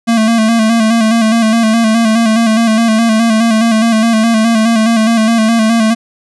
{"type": "tone with vibrato", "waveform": "square", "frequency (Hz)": 224.8, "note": "A3", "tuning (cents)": 37, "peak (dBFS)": -8, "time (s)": [0.07, 5.95], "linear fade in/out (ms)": 20, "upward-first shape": "square", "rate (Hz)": 4.8, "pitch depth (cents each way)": 45, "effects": ["resampled to 24000 Hz"]}